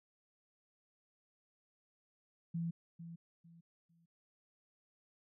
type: tone with echo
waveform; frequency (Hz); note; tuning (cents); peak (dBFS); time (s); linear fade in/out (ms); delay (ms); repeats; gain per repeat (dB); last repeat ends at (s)
sine; 167.7; E3; +30; -35; 2.54-2.71; 10; 450; 3; -11; 4.06
effects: none